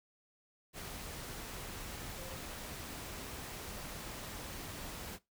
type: tone in noise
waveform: sine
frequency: 528 Hz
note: C5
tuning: 16 cents sharp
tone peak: -50 dBFS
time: 2.15-2.4 s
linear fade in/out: 50 ms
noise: pink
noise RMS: -45 dBFS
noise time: 0.73-5.19 s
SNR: -8 dB
effects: noise-tail reverb RT60 0.2 s tail -19 dB re dry